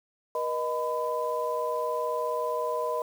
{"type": "tone cluster", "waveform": "sine", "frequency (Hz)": [480.9, 620, 1005], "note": ["B4", "D#5", "B5"], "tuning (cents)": [-46, -6, 30], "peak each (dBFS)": -31, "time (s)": [0.35, 3.02], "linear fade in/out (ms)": 2, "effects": ["8-bit"]}